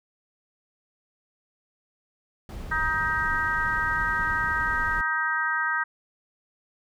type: noise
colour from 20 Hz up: brown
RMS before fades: -35 dBFS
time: 2.49-5.01 s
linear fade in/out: 2 ms
type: harmonic tone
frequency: 314.5 Hz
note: D#4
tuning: 19 cents sharp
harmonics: 3 / 4 / 5 / 6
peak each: -32 / -29 / -26 / -30 dBFS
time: 2.71-5.84 s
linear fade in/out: 10 ms
effects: none